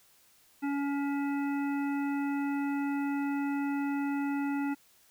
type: harmonic tone with a mistuned harmonic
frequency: 282 Hz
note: C#4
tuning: 30 cents sharp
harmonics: 1 / 3 / 5 / 7 / 9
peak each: -29 / -39 / -43 / -46 / -48 dBFS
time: 0.62-4.75 s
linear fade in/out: 20 ms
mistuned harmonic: 9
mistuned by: +22 cents
effects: white hiss -63 dBFS RMS until 5.1 s